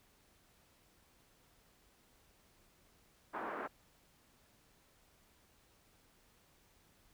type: band-pass noise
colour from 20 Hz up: white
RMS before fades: -42 dBFS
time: 3.33-3.68 s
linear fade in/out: 20 ms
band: 240 to 1400 Hz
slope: 24 dB/octave
effects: pink hiss -69 dBFS RMS until 7.13 s